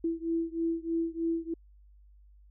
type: beating tone pair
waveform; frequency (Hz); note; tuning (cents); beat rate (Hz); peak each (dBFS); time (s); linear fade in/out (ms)
sine; 330 / 333.2; E4 / E4; +2 / +19; 3.2; -31 / -32; 0.04-1.54; 5
effects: added 50 Hz sine -54 dBFS peak until 2.5 s